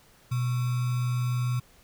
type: tone with sample-and-hold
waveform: sine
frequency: 123.47 Hz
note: B2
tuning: in tune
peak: -24 dBFS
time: 0.31-1.6 s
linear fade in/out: 10 ms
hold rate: 1225 Hz
effects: pink hiss -58 dBFS RMS until 1.83 s